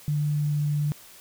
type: tone with pitch glide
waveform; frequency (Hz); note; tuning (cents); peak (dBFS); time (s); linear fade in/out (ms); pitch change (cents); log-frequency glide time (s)
sine; 148.3 to 147.45; D3 to D3; +17 to +7; -22; 0.08-0.92; 0; -10; 0.24-0.67
effects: white hiss -49 dBFS RMS until 1.2 s